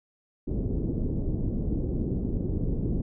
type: low-pass noise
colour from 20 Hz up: pink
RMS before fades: -28 dBFS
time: 0.47-3.02 s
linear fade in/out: 10 ms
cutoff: 380 Hz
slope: 24 dB/octave
effects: none